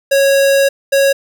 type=tone pair in turn; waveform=square; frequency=551 / 551 Hz; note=C#5 / C#5; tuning=-11 / -11 cents; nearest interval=unison; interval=0 cents; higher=neither; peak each=-9 / -9 dBFS; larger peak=neither; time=0.11-0.69 / 0.92-1.13 s; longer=first; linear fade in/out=10 ms; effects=none